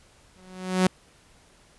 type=tone with exponential growth; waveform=sawtooth; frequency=185 Hz; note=F#3; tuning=in tune; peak=-12 dBFS; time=0.36-0.87 s; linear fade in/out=2 ms; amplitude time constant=110 ms; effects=pink hiss -57 dBFS RMS until 1.78 s + resampled to 24000 Hz